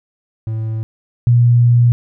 triangle / sine tone pair in turn, 110.8 / 120.17 Hz, A2 / B2, +13 / -47 cents, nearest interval minor second, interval 140 cents, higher second, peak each -16 / -7 dBFS, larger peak second, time 0.47-0.83 / 1.27-1.92 s, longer second, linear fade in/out 0 ms, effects none

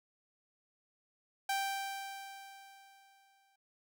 sawtooth tone with exponential decay, 784 Hz, G5, in tune, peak -27 dBFS, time 1.49-3.56 s, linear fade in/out 5 ms, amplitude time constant 450 ms, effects noise-tail reverb RT60 0.2 s tail -25 dB re dry

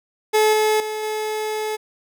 30% pulse tone with level steps, 430.3 Hz, A4, 39 cents flat, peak -11 / -13 / -22 / -20 dBFS, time 0.33-1.77 s, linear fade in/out 20 ms, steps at 0.53 / 0.8 / 1.03 s, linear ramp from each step 2 ms, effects none

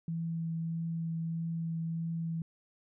sine tone with vibrato, 164.81 Hz, E3, in tune, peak -32 dBFS, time 0.08-2.42 s, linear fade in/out 2 ms, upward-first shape triangle, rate 1.6 Hz, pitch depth 11 cents each way, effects none

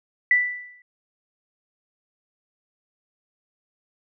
sine tone with exponential decay, 1975.5 Hz, B6, in tune, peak -12 dBFS, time 0.31-0.82 s, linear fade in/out 2 ms, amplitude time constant 110 ms, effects none

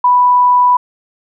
sine tone, 987.8 Hz, B5, in tune, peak -6 dBFS, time 0.04-0.77 s, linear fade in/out 5 ms, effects none

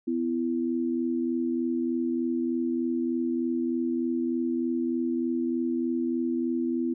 sine tone pair together, 251.4 / 334.7 Hz, B3 / E4, +31 / +26 cents, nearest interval perfect fourth, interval 495 cents, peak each -27 / -28 dBFS, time 0.07-6.94 s, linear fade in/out 10 ms, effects none

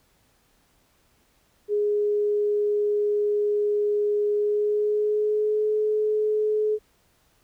sine tone with pitch glide, 415.3 to 427 Hz, G#4 to G#4, 0 to +48 cents, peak -20 dBFS, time 1.68-6.79 s, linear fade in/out 50 ms, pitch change +48 cents, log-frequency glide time 4.33-5.7 s, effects pink hiss -64 dBFS RMS until 7.43 s

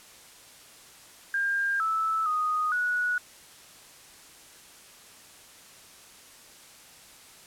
sine tone with pitch steps, 1603 / 1311 / 1243 / 1465 Hz, G6 / E6 / D#6 / F#6, +38 / -10 / -2 / -18 cents, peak -24 dBFS, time 1.34-3.18 s, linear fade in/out 2 ms, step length 460 ms, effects white hiss -51 dBFS RMS until 7.46 s + low-pass 11000 Hz 12 dB/octave

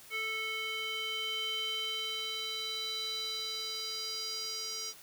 square tone with band-pass filter sweep, 440 Hz, A4, in tune, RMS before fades -37 dBFS, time 0.1-4.94 s, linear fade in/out 50 ms, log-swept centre 2400 to 5400 Hz, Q 5, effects white hiss -54 dBFS RMS until 5.02 s

